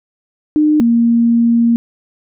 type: tone pair in turn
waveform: sine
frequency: 303.4 / 233.5 Hz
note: D#4 / A#3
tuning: -44 / +3 cents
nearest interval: perfect fourth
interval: 453 cents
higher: first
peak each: -8 dBFS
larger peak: neither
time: 0.56-0.8 / 0.8-1.76 s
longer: second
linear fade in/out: 0 ms
effects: none